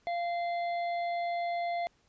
harmonic tone with a mistuned harmonic, 692 Hz, F5, 16 cents flat, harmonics 1 / 3 / 5 / 6, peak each -30 / -41 / -52 / -53 dBFS, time 0.07-1.87 s, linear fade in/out 0 ms, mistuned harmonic 6, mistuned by +24 cents, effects pink hiss -69 dBFS RMS until 2.08 s + resampled to 16000 Hz

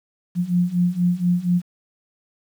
sine beating tone pair, 174.61 / 178.81 Hz, F3 / F3, 0 / +41 cents, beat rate 4.2 Hz, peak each -21 / -19 dBFS, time 0.35-1.62 s, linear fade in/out 50 ms, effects 8-bit

